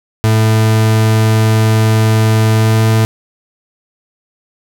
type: tone with pitch glide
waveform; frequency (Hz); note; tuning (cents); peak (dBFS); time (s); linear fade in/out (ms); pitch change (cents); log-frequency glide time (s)
40% pulse; 110 to 110.83; A2 to A2; 0 to +13; -7; 0.24-3.05; 0; +13; 2.55-2.81
effects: none